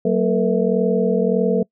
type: tone cluster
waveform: sine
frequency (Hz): 187.7 / 231 / 443.3 / 485 / 653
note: F#3 / A#3 / A4 / B4 / E5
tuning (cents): +25 / -16 / +13 / -31 / -17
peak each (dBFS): -20 / -23 / -19 / -21 / -27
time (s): 0.05-1.63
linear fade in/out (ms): 5
effects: noise-tail reverb RT60 0.1 s tail -26 dB re dry